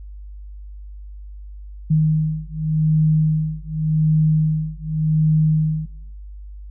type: beating tone pair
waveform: sine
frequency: 155.56 / 156.43 Hz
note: D#3 / D#3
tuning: 0 / +10 cents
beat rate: 0.87 Hz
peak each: -18 dBFS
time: 1.9-5.86 s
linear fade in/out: 10 ms
effects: noise-tail reverb RT60 0.7 s tail -18 dB re dry + added 50 Hz sine -33 dBFS peak until 6.7 s